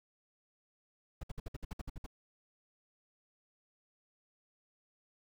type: noise bursts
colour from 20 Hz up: brown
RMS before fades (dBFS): -40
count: 11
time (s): 1.21-2.064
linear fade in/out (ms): 5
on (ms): 24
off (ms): 59
effects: none